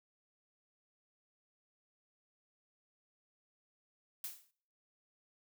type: noise with exponential decay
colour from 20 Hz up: blue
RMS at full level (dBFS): -39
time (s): 4.24-4.51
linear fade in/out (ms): 2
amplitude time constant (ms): 58
effects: noise-tail reverb RT60 0.6 s tail -25 dB re dry